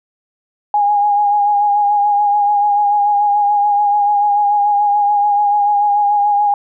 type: tone with vibrato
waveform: sine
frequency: 822 Hz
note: G#5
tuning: 18 cents flat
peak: -10 dBFS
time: 0.74-6.54 s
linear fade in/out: 2 ms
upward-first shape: sine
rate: 6.9 Hz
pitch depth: 28 cents each way
effects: none